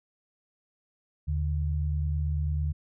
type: tone pair together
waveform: sine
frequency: 77.73 / 146.83 Hz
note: D#2 / D3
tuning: -1 / 0 cents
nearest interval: major seventh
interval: 1101 cents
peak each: -26 / -32 dBFS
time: 1.27-2.73 s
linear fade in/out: 20 ms
effects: none